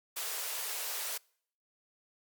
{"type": "high-pass noise", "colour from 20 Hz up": "white", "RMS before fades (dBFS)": -37, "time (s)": [0.16, 1.18], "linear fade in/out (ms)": 10, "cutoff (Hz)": 400, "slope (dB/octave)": 96, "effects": ["noise-tail reverb RT60 0.6 s tail -26 dB re dry", "Opus 48 kbps"]}